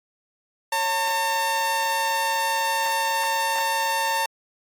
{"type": "tone pair together", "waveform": "sawtooth", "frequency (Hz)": [551.4, 904], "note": ["C#5", "A5"], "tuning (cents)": [-9, 47], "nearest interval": "major sixth", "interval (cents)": 856, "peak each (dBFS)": [-27, -18], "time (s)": [0.72, 4.26], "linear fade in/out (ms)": 5, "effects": ["AAC 64 kbps"]}